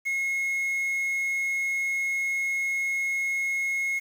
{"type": "tone with quantisation", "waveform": "triangle", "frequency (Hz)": 2166, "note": "C#7", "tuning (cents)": -41, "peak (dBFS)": -23, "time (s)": [0.05, 4], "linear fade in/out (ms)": 20, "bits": 8, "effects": []}